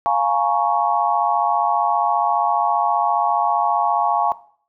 sine chord, Bb minor seventh, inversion second, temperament equal with one note detuned, 698.5 / 837.4 / 932.3 / 1108.7 Hz, F5 / Ab5 / Bb5 / Db6, 0 / +14 / 0 / 0 cents, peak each -21 / -19 / -23 / -21 dBFS, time 0.06-4.32 s, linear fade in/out 0 ms, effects noise-tail reverb RT60 0.5 s tail -17 dB re dry

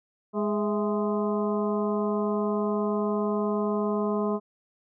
harmonic tone with a mistuned harmonic, 207.7 Hz, G#3, in tune, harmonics 1 / 2 / 3 / 4 / 5 / 6, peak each -27 / -28 / -33 / -40 / -34 / -40 dBFS, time 0.33-4.4 s, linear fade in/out 50 ms, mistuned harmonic 3, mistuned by +72 cents, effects none

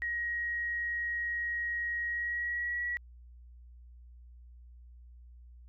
sine tone with pitch glide, 1891 to 1929.6 Hz, A#6 to B6, +24 to -41 cents, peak -31 dBFS, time 0.02-2.97 s, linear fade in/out 0 ms, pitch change +35 cents, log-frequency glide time 2.06-2.86 s, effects added 60 Hz sine -50 dBFS peak until 5.68 s

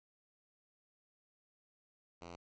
5% pulse tone, 85.9 Hz, F2, 28 cents flat, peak -37 dBFS, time 2.21-2.36 s, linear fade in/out 10 ms, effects resampled to 16000 Hz

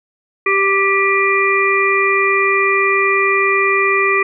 harmonic tone with a mistuned harmonic, 392 Hz, G4, in tune, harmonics 1 / 3 / 5 / 6, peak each -17 / -17 / -17 / -17 dBFS, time 0.46-4.23 s, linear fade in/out 5 ms, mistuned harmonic 6, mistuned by +28 cents, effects none

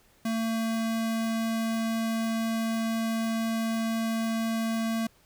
square tone, 225.5 Hz, A3, 43 cents sharp, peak -27 dBFS, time 0.25-5.07 s, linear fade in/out 5 ms, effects pink hiss -62 dBFS RMS until 5.25 s

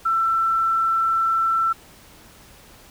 sine tone, 1338 Hz, E6, 25 cents sharp, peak -17 dBFS, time 0.05-1.73 s, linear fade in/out 10 ms, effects pink hiss -48 dBFS RMS until 2.9 s

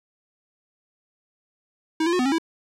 square tone with pitch steps, 318.7 / 341.2 / 362.5 / 251.3 / 272.7 / 327.6 Hz, D#4 / F4 / F#4 / B3 / C#4 / E4, +42 / -40 / -35 / +30 / -28 / -11 cents, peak -20 dBFS, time 2-2.384 s, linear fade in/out 5 ms, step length 64 ms, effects low-pass 7000 Hz 12 dB/octave + 9-bit

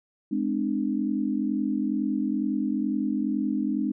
sine tone cluster, 210.1 / 259.8 / 302 Hz, G#3 / C4 / D4, +20 / -12 / +48 cents, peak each -28 dBFS, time 0.31-3.92 s, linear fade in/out 10 ms, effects none

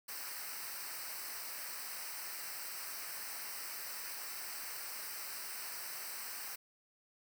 white noise with comb filter, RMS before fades -44 dBFS, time 0.08-6.56 s, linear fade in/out 10 ms, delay 0.29 ms, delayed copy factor -0.8, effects none

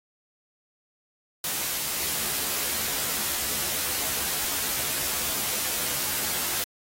white noise with comb filter, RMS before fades -28 dBFS, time 1.44-6.64 s, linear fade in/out 2 ms, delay 14 ms, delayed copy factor +0.7, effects AAC 48 kbps

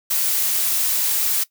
blue noise, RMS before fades -20 dBFS, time 0.1-1.44 s, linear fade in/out 10 ms, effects noise-tail reverb RT60 0.1 s tail -19 dB re dry

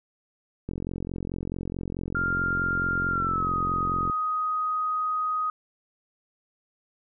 click train, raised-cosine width 3 ms, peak -19 dBFS, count 153, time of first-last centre 0.69-4.098 s, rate 44.6 Hz
sine tone with pitch glide, 1396.9 to 1251.7 Hz, F6 to D#6, 0 to +10 cents, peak -24 dBFS, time 2.15-5.5 s, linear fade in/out 2 ms, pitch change -190 cents, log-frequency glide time 3.1-3.52 s
effects none

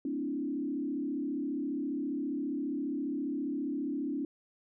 sine tone with frequency modulation, 285.2 Hz, C#4, 49 cents sharp, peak -31 dBFS, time 0.05-4.25 s, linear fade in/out 2 ms, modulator 34.8 Hz, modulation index 1.2, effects none

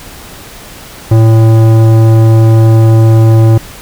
sine tone with tanh clipping, 112 Hz, A2, 31 cents sharp, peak -4 dBFS, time 1.11-3.58 s, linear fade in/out 5 ms, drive 15 dB, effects pink hiss -30 dBFS RMS until 3.81 s

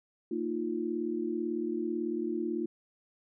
sine chord, Bb suspended fourth, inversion none, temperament equal with one note detuned, 228.9 / 311.1 / 349.2 Hz, Bb3 / Eb4 / F4, -31 / 0 / 0 cents, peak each -36 / -35 / -33 dBFS, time 0.31-2.66 s, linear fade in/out 5 ms, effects none

